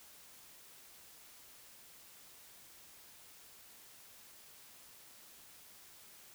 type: silence
effects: white hiss -58 dBFS RMS until 6.34 s